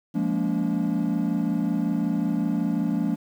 triangle chord, Bb dominant seventh, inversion second, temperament equal with one note detuned, 174.61 / 207.7 / 233.1 / 286.1 Hz, F3 / Ab3 / Bb3 / D4, 0 / 0 / 0 / -45 cents, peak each -25 dBFS, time 0.14-3.16 s, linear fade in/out 20 ms, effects tanh soft clip ceiling -13 dBFS + 9-bit

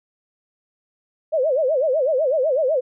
sine tone with vibrato, 570 Hz, C#5, 48 cents sharp, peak -16 dBFS, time 1.32-2.81 s, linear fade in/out 20 ms, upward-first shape sine, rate 8 Hz, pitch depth 230 cents each way, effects none

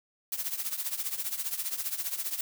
blue noise with tremolo, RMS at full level -30 dBFS, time 0.32-2.41 s, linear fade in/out 2 ms, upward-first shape triangle, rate 15 Hz, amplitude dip 85%, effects none

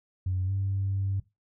sine tone with pitch glide, 92.5 to 97.55 Hz, F#2 to G2, 0 to -8 cents, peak -25 dBFS, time 0.26-1.2 s, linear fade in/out 5 ms, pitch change +92 cents, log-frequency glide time 0.45-0.51 s, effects noise-tail reverb RT60 0.2 s tail -17 dB re dry + tanh soft clip ceiling -21 dBFS

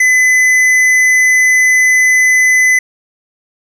sine tone with tanh clipping, 2015 Hz, B6, 34 cents sharp, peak -8 dBFS, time 0-2.79 s, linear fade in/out 5 ms, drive 11 dB, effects none

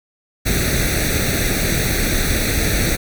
pink noise with comb filter, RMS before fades -18 dBFS, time 0.45-2.97 s, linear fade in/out 20 ms, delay 0.49 ms, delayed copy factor +0.85, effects none

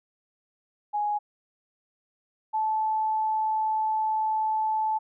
sine tone pair in turn, 833 / 870.7 Hz, G#5 / A5, +5 / -18 cents, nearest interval minor second, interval 77 cents, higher second, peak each -24 / -23 dBFS, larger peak second, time 0.93-1.19 / 2.53-4.99 s, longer second, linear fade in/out 20 ms, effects none

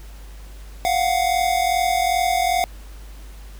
square tone pair together, 697.5 / 740 Hz, F5 / F#5, -2 / 0 cents, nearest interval minor second, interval 102 cents, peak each -21 dBFS, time 0.85-2.64 s, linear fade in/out 0 ms, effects added 50 Hz sine -36 dBFS peak until 3.59 s + pink hiss -48 dBFS RMS until 3.59 s

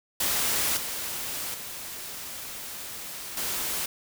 white noise with level steps, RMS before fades -26 / -33 / -38 / -30 dBFS, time 0.2-3.86 s, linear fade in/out 5 ms, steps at 0.77 / 1.54 / 3.37 s, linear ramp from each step 2 ms, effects none

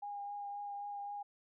sine tone with vibrato, 813 Hz, G#5, 37 cents flat, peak -40 dBFS, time 0.02-1.23 s, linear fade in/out 10 ms, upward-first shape triangle, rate 3.8 Hz, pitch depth 16 cents each way, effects none

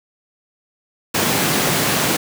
pink high-pass noise, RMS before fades -18 dBFS, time 1.14-2.17 s, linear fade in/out 10 ms, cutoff 120 Hz, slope 24 dB/octave, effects none

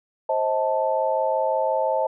sine chord, A diminished, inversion first, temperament just, 528 / 633.6 / 880 Hz, C5 / Eb5 / A5, +16 / +31 / 0 cents, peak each -24 dBFS, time 0.29-2.07 s, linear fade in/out 5 ms, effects none

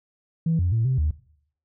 sine tone with pitch steps, 163.7 / 88.4 / 113.2 / 130.4 / 76 Hz, E3 / F2 / A2 / C3 / D#2, -12 / +22 / +50 / -5 / -40 cents, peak -18 dBFS, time 0.46-1.11 s, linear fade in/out 5 ms, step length 130 ms, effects noise-tail reverb RT60 0.6 s tail -19 dB re dry + tanh soft clip ceiling -15 dBFS

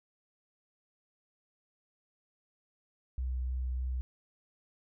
sine tone with vibrato, 63.3 Hz, B1, 43 cents sharp, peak -31 dBFS, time 3.18-4.01 s, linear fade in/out 0 ms, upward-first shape sine, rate 3.3 Hz, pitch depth 12 cents each way, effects none

